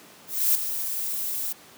violet noise with ADSR envelope, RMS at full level -19 dBFS, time 0.27-1.53 s, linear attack 280 ms, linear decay 4 ms, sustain -10 dB, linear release 11 ms, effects pink hiss -49 dBFS RMS until 1.77 s + high-pass 200 Hz 12 dB/octave

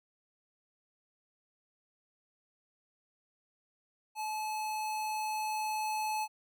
square tone with level ramp, 861 Hz, A5, 38 cents flat, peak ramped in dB -35 to -32 dBFS, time 4.15-6.28 s, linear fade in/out 50 ms, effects none

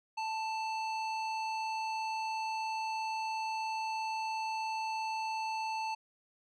square tone with low-pass filter, 883 Hz, A5, 6 cents sharp, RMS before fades -36 dBFS, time 0.17-5.95 s, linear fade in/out 10 ms, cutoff 4500 Hz, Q 1.1, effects none

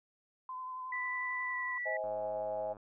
sine tone with vibrato, 1024 Hz, C6, 38 cents flat, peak -39 dBFS, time 0.49-1.78 s, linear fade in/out 2 ms, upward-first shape sine, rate 11 Hz, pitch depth 19 cents each way
sine tone with pitch glide, 1975.5 to 1956.2 Hz, B6 to B6, 0 to -17 cents, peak -35 dBFS, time 0.92-1.97 s, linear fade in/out 5 ms, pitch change -17 cents, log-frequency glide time 1.45-1.58 s
sine chord, Ab major, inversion first, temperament equal with one note detuned, 523.3 / 635.3 / 830.6 Hz, C5 / Eb5 / Ab5, 0 / +36 / 0 cents, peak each -40 / -36 / -41 dBFS, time 1.85-2.74 s, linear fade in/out 20 ms
click train, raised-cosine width 1 ms, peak -39 dBFS, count 76, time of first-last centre 2.04-2.768 s, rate 103 Hz
effects none

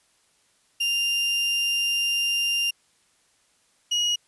35% pulse tone pair in turn, 2794 / 2895 Hz, F7 / F#7, 0 / -38 cents, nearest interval minor second, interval 62 cents, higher second, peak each -20 / -19 dBFS, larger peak second, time 0.8-2.71 / 3.91-4.16 s, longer first, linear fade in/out 10 ms, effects white hiss -64 dBFS RMS until 4.27 s + resampled to 24000 Hz

